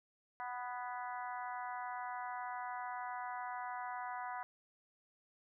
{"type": "harmonic tone with a mistuned harmonic", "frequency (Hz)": 247.1, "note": "B3", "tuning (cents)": 1, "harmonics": [3, 4, 5, 6, 7, 8], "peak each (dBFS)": [-44, -44, -50, -50, -54, -54], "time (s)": [0.4, 4.43], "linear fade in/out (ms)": 0, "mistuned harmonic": 7, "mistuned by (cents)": -22, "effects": []}